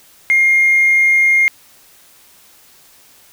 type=tone with hard clipping; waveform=sine; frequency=2126 Hz; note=C7; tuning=27 cents sharp; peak=-9 dBFS; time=0.3-1.48 s; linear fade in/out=0 ms; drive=1 dB; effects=white hiss -47 dBFS RMS until 3.32 s